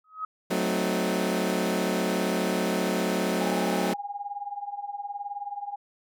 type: tone with exponential growth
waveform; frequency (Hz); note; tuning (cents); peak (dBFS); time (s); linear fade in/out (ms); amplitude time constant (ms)
sine; 1269; D#6; +34; -26; 0.04-0.25; 5; 44
type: chord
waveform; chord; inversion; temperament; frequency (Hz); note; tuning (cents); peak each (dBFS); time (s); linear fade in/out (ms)
20% pulse; F# diminished seventh; none; equal with one note detuned; 185 / 220 / 258 / 311.1; F#3 / A3 / C4 / Eb4; 0 / 0 / -24 / 0; -23 / -25 / -27 / -28; 0.5-3.94; 10
type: tone with tremolo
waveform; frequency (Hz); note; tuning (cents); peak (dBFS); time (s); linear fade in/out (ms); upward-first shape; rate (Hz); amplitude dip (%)
sine; 813; G#5; -37; -28; 3.41-5.76; 5; triangle; 19; 90
effects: none